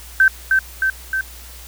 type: tone with echo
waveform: sine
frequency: 1549 Hz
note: G6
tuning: 21 cents flat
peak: -8 dBFS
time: 0.2-0.28 s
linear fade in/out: 2 ms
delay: 310 ms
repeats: 3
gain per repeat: -3 dB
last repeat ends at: 1.21 s
effects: added 60 Hz sine -38 dBFS peak until 1.67 s + white hiss -40 dBFS RMS until 1.67 s